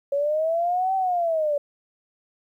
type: linear two-way sweep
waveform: sine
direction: up then down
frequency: 554.4 to 773 to 569 Hz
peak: -20 dBFS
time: 0.12-1.58 s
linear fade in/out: 5 ms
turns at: 0.95 s
effects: 10-bit